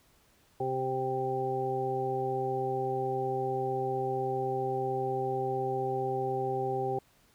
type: harmonic tone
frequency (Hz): 130.81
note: C3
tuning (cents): 0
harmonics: 1 / 2 / 3 / 4 / 6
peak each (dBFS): -38 / -44 / -32 / -38 / -33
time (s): 0.6-6.99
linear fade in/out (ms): 5
effects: pink hiss -65 dBFS RMS until 7.34 s